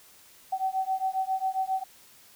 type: beating tone pair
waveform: sine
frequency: 758 / 765.4 Hz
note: F#5 / G5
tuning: +42 / -42 cents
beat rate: 7.4 Hz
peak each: -29 dBFS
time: 0.52-1.84 s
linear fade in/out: 10 ms
effects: white hiss -55 dBFS RMS until 2.35 s